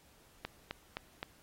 click train, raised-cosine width 0.3 ms, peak -21 dBFS, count 4, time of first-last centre 0.45-1.229 s, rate 3.85 Hz, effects pink hiss -64 dBFS RMS until 1.42 s + AAC 48 kbps

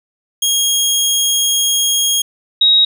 20% pulse / sine tone pair in turn, 3271 / 3795 Hz, G#7 / A#7, -27 / +30 cents, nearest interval minor third, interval 257 cents, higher second, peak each -7 dBFS, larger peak neither, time 0.42-2.22 / 2.61-2.85 s, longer first, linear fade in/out 5 ms, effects none

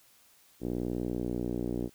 5% pulse tone with low-pass filter, 60.4 Hz, B1, 38 cents flat, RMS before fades -33 dBFS, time 0.6-1.9 s, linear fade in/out 50 ms, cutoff 330 Hz, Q 1.8, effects white hiss -62 dBFS RMS until 1.94 s

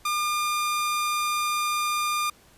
sawtooth tone, 1205 Hz, D6, 44 cents sharp, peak -20 dBFS, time 0.05-2.3 s, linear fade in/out 5 ms, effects pink hiss -56 dBFS RMS until 2.57 s + resampled to 32000 Hz

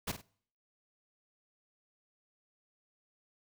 pink noise with echo, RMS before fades -35 dBFS, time 0.07-0.12 s, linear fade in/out 10 ms, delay 49 ms, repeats 2, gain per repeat -10 dB, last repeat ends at 0.218 s, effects noise-tail reverb RT60 0.6 s tail -25 dB re dry

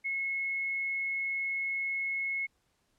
sine tone, 2179 Hz, C#7, 30 cents flat, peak -30 dBFS, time 0.04-2.47 s, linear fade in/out 20 ms, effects pink hiss -74 dBFS RMS until 2.98 s + low-pass 11000 Hz 12 dB/octave

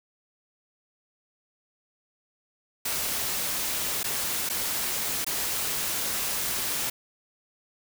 white noise with dropouts, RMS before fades -29 dBFS, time 2.85-6.9 s, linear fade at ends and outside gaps 5 ms, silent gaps 4.032-4.041 / 4.491-4.497 / 5.246-5.265 s, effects none

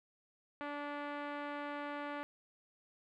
5% pulse tone with low-pass filter, 290.2 Hz, D4, 21 cents flat, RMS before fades -42 dBFS, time 0.61-2.23 s, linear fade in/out 0 ms, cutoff 1400 Hz, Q 0.65, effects none

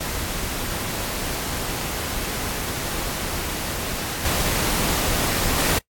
pink noise with level steps, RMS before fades -27 / -22 / -20 dBFS, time 0-5.79 s, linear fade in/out 10 ms, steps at 4.25 / 5.58 s, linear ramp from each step 2 ms, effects noise-tail reverb RT60 0.1 s tail -22 dB re dry + AAC 64 kbps

